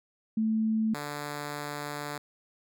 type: tone pair in turn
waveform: sine / 5% pulse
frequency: 220 / 146.44 Hz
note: A3 / D3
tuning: 0 / -5 cents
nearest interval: perfect fifth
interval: 705 cents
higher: first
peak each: -24 / -23 dBFS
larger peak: second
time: 0.37-0.94 / 0.94-2.18 s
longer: second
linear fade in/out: 5 ms
effects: none